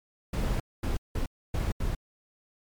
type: noise bursts at uneven times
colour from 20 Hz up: brown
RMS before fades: -28 dBFS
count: 5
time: 0.33-0.6 / 0.83-0.97 / 1.15-1.26 / 1.54-1.72 / 1.8-1.95 s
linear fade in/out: 5 ms
effects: MP3 96 kbps